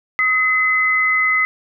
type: tone pair together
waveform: sine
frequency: 1267.4 / 2036 Hz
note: D#6 / C7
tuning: +32 / -48 cents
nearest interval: minor sixth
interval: 820 cents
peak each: -21 / -14 dBFS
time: 0.19-1.45 s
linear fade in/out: 0 ms
effects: none